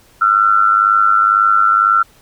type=tone with amplitude modulation; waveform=sine; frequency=1354 Hz; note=E6; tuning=46 cents sharp; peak=-5 dBFS; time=0.21-2.03 s; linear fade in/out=10 ms; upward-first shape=sine; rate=102 Hz; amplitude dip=75%; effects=pink hiss -49 dBFS RMS until 2.21 s